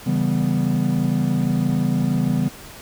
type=chord; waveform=triangle; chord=C# half-diminished seventh; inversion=none; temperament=equal; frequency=138.59 / 164.81 / 196 / 246.9 Hz; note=C#3 / E3 / G3 / B3; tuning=0 / 0 / 0 / 0 cents; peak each=-21 dBFS; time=0.06-2.49 s; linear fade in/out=10 ms; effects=pink hiss -40 dBFS RMS until 2.81 s